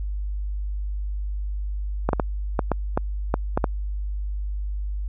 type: clicks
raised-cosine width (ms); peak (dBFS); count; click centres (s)
1; -6; 9; 2.09 / 2.132 / 2.198 / 2.592 / 2.717 / 2.975 / 3.341 / 3.575 / 3.642
effects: added 50 Hz sine -25 dBFS peak until 5.08 s